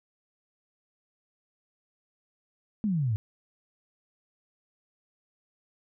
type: exponential sweep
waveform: sine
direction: down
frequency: 223.7 to 100 Hz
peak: -24 dBFS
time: 2.84-3.16 s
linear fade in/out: 0 ms
effects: none